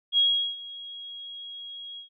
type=tone with ADSR envelope; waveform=sine; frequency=3298 Hz; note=G#7; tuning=13 cents flat; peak=-17 dBFS; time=0.12-2.09 s; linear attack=59 ms; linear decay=380 ms; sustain=-20 dB; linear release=110 ms; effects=none